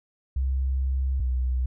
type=tone pair in turn; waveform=sine; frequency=66 / 63.16 Hz; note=C2 / B1; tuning=+16 / +39 cents; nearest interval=minor second; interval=77 cents; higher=first; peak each=-22 dBFS; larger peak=neither; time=0.36-1.2 / 1.2-1.66 s; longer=first; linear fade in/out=5 ms; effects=none